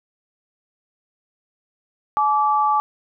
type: tone pair together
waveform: sine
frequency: 852.9 / 1162 Hz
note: G#5 / D6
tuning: +46 / -19 cents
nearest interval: perfect fourth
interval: 535 cents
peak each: -18 dBFS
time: 2.17-2.8 s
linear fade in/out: 0 ms
effects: none